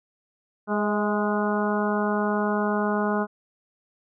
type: harmonic tone with a mistuned harmonic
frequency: 207.8 Hz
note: G#3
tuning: 1 cent sharp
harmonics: 1 / 2 / 3 / 4 / 5 / 6 / 7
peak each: -25 / -28 / -30 / -31 / -32 / -33 / -33 dBFS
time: 0.67-3.27 s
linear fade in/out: 50 ms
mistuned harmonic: 3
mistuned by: +29 cents
effects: none